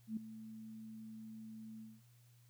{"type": "tone with ADSR envelope", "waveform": "sine", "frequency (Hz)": 220, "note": "A3", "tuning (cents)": 0, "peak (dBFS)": -35, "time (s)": [0.07, 2.02], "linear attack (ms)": 99, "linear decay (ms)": 4, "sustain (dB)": -13, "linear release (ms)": 210, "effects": ["added 120 Hz sine -63 dBFS peak until 2.49 s", "white hiss -73 dBFS RMS until 2.49 s"]}